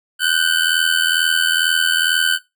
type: ring-modulated tone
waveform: 25% pulse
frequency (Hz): 1513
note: F#6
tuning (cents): +38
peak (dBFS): -8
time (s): 0.19-2.39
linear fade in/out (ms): 50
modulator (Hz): 41.1
effects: noise-tail reverb RT60 0.2 s tail -17 dB re dry